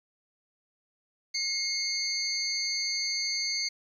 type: tone cluster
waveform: sine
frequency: 2152 / 4287 / 4600 / 6310 Hz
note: C7 / C8 / D8 / G8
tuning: +48 / +41 / -37 / +10 cents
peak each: -34 / -35 / -31 / -36 dBFS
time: 1.34-3.69 s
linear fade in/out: 10 ms
effects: 10-bit